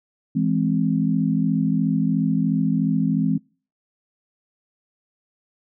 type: chord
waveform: sine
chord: E augmented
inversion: none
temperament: equal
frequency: 164.81 / 207.7 / 261.6 Hz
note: E3 / G#3 / B#3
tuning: 0 / 0 / 0 cents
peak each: -22 dBFS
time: 0.35-3.38 s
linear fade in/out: 10 ms
effects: noise-tail reverb RT60 0.4 s tail -25 dB re dry